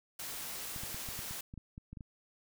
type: noise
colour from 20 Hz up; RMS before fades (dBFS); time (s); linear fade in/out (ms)
white; -42; 0.19-1.41; 5
type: clicks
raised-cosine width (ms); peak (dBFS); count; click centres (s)
5; -33; 12; 0.762 / 0.835 / 0.945 / 1.088 / 1.191 / 1.31 / 1.539 / 1.577 / 1.779 / 1.93 / 1.972 / 2.008
effects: none